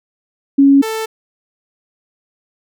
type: tone pair in turn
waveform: sine / sawtooth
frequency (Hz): 277.2 / 442.3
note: C#4 / A4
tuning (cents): 0 / +9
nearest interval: minor sixth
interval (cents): 809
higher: second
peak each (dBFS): -5 / -15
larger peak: first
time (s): 0.58-0.82 / 0.82-1.06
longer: neither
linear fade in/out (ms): 10
effects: none